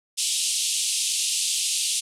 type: band-pass noise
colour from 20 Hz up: white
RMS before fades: -25 dBFS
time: 0.17-2.01 s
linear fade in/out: 20 ms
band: 2700 to 10000 Hz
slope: 48 dB/octave
effects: none